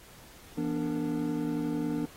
triangle tone cluster, 166.8 / 242.9 / 293.8 / 456.9 Hz, E3 / B3 / D4 / A#4, +21 / -29 / +1 / -35 cents, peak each -34 / -32 / -29 / -38 dBFS, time 0.57-2.06 s, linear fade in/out 10 ms, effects pink hiss -53 dBFS RMS until 2.16 s + AAC 48 kbps

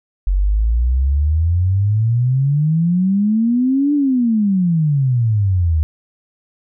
sine exponential two-way sweep, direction up then down, 45.26 to 295.6 to 75.5 Hz, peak -12 dBFS, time 0.27-5.83 s, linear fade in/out 0 ms, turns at 3.94 s, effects none

